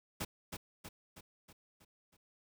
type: noise with echo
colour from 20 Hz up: pink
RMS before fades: -38 dBFS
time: 0.2-0.25 s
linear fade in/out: 10 ms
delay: 320 ms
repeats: 6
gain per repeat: -5 dB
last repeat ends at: 2.17 s
effects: none